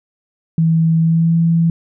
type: tone with pitch glide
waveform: sine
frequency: 162.9 to 166.32 Hz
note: E3 to E3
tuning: -20 to +16 cents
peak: -10 dBFS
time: 0.58-1.7 s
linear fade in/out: 2 ms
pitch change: +36 cents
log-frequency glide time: 1-1.35 s
effects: none